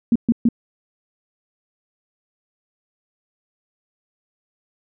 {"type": "tone bursts", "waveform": "sine", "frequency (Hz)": 233.1, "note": "A#3", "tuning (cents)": 0, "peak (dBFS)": -11, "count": 3, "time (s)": [0.12, 0.488], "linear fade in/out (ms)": 2, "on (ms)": 36, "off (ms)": 130, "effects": []}